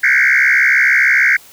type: tone with frequency modulation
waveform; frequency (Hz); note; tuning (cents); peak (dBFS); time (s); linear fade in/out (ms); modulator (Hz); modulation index
sine; 1868; A#6; +3; -7; 0.03-1.37; 10; 66.6; 5.4
effects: tanh soft clip ceiling -5 dBFS + white hiss -42 dBFS RMS until 1.52 s